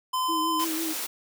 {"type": "tone", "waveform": "square", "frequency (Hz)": 1024, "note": "C6", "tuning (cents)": -38, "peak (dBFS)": -25, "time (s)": [0.13, 0.65], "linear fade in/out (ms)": 10}
{"type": "tone with vibrato", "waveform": "sine", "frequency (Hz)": 321.8, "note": "E4", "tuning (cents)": -42, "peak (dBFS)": -29, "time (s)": [0.28, 0.94], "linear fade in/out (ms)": 20, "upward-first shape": "triangle", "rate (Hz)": 6, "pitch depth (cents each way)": 50}
{"type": "high-pass noise", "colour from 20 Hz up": "white", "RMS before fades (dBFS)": -32, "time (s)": [0.59, 1.07], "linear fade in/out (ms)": 10, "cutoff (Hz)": 230, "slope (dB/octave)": 48}
{"effects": []}